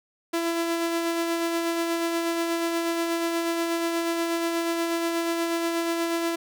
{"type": "tone with tremolo", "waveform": "sawtooth", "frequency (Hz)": 335.4, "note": "E4", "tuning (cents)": 30, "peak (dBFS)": -19, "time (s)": [0.33, 6.36], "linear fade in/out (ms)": 10, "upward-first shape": "sine", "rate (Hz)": 8.3, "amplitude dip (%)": 30, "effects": []}